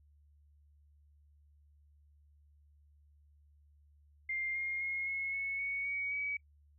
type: tone with pitch steps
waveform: sine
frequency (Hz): 2106 / 2129 / 2153 / 2176 / 2201 / 2225 / 2249 / 2274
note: C7 / C7 / C7 / C#7 / C#7 / C#7 / C#7 / C#7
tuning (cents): +11 / +30 / +49 / -33 / -13 / +6 / +24 / +44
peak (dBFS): -34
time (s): 4.29-6.37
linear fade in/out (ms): 5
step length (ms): 260
effects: noise-tail reverb RT60 0.1 s tail -23 dB re dry + added 73 Hz sine -62 dBFS peak until 6.78 s